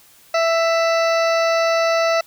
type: harmonic tone with a mistuned harmonic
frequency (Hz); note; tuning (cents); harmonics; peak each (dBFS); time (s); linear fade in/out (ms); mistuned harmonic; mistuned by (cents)
662; E5; +7; 1 / 2 / 3 / 4 / 6 / 7 / 8 / 9; -16 / -22 / -26 / -28 / -32 / -33 / -34 / -35; 0.34-2.21; 5; 7; -32
effects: white hiss -50 dBFS RMS until 2.26 s